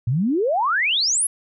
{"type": "exponential sweep", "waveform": "sine", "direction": "up", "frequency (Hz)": [110, 11360], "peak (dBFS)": -17, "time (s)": [0.07, 1.27], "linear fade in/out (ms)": 5, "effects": []}